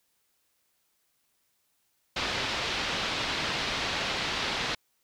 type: low-pass noise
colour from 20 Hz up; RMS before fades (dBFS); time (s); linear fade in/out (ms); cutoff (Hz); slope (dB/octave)
white; -31; 2.16-4.75; 5; 4300; 24
effects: white hiss -73 dBFS RMS until 5.03 s